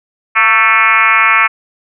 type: tone with frequency modulation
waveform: sine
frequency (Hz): 1760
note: A6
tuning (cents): 0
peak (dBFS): -6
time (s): 0.35-1.48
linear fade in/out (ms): 20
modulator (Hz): 214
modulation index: 3.3
effects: none